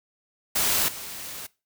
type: noise with level steps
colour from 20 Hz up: white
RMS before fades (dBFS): -23 / -37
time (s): 0.55-1.47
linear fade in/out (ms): 10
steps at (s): 0.88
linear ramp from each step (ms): 5
effects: noise-tail reverb RT60 0.3 s tail -22 dB re dry